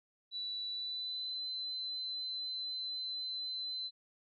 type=tone with pitch glide; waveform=sine; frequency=3951 to 4048 Hz; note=B7 to B7; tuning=0 to +42 cents; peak=-37 dBFS; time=0.31-3.91 s; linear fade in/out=50 ms; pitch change=+42 cents; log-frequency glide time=0.71-1.39 s; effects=none